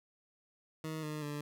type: tone with pitch steps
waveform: 20% pulse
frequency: 157.7 / 152.24 / 146.97 Hz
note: D#3 / D#3 / D3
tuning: +24 / -37 / +2 cents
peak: -33 dBFS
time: 0.84-1.41 s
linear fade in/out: 2 ms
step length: 190 ms
effects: none